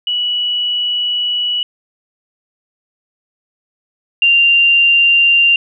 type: tone pair in turn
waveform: sine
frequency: 2940 / 2782 Hz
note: F#7 / F7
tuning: -12 / -7 cents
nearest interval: minor second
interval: 95 cents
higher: first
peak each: -14 / -7 dBFS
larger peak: second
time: 0.07-1.63 / 4.22-5.56 s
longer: first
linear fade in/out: 2 ms
effects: none